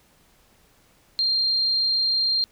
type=tone; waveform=sine; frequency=4189 Hz; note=C8; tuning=1 cent sharp; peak=-19 dBFS; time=1.19-2.44 s; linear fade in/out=0 ms; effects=pink hiss -59 dBFS RMS until 2.51 s